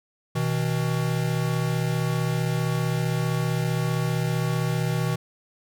square tone pair together, 124.63 / 160 Hz, B2 / D#3, +16 / +49 cents, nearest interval major third, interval 433 cents, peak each -26 dBFS, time 0.35-5.16 s, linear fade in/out 10 ms, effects none

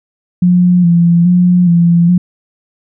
sine tone with vibrato, 174.61 Hz, F3, in tune, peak -5 dBFS, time 0.42-2.18 s, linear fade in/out 5 ms, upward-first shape square, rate 1.2 Hz, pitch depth 38 cents each way, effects none

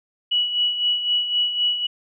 sine tone with tremolo, 2935 Hz, F#7, 15 cents flat, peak -16 dBFS, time 0.31-1.87 s, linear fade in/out 10 ms, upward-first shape sine, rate 3.9 Hz, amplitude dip 60%, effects none

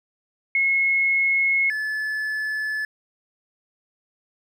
sine / triangle tone pair in turn, 2173 / 1728.9 Hz, C#7 / A6, -35 / -31 cents, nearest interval major third, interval 396 cents, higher first, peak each -17 / -22 dBFS, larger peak first, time 0.55-1.7 / 1.7-2.85 s, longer neither, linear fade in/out 2 ms, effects none

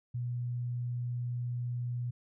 sine tone, 121.8 Hz, B2, 24 cents flat, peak -32 dBFS, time 0.14-2.11 s, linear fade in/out 10 ms, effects none

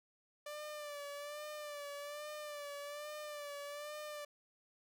sawtooth tone with vibrato, 587.3 Hz, D5, in tune, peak -40 dBFS, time 0.46-4.25 s, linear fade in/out 5 ms, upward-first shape sine, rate 1.2 Hz, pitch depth 47 cents each way, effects none

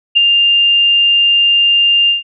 sine tone with ADSR envelope, 2800 Hz, F7, 4 cents sharp, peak -3 dBFS, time 0.15-2.23 s, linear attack 22 ms, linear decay 8 ms, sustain -4 dB, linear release 140 ms, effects none

